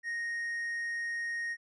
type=tone; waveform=triangle; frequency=1864.7 Hz; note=A#6; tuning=in tune; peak=-31 dBFS; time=0.03-1.57 s; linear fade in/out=50 ms; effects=resampled to 24000 Hz